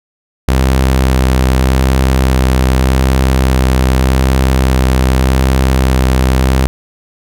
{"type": "tone with vibrato", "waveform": "sawtooth", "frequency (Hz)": 65, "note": "C2", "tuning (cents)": -11, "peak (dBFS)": -4, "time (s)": [0.48, 6.67], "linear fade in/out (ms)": 0, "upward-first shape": "sine", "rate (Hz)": 0.84, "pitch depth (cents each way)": 16, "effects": []}